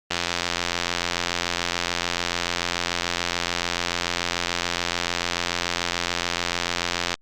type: click train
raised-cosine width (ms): 0.2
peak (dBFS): -5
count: 612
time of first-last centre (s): 0.11-7.141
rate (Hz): 86.9
effects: Opus 32 kbps